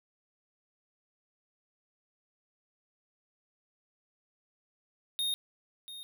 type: tone with echo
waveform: square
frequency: 3700 Hz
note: A#7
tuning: 14 cents flat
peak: -30 dBFS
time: 5.19-5.34 s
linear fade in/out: 0 ms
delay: 690 ms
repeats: 1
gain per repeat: -13 dB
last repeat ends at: 6.03 s
effects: none